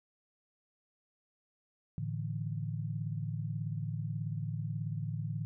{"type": "chord", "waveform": "sine", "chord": "A suspended fourth", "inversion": "none", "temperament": "just", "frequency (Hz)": [110, 146.67, 165], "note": ["A2", "D3", "E3"], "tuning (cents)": [0, -2, 2], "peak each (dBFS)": [-37, -38, -40], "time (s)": [1.98, 5.45], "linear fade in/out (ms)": 0, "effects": []}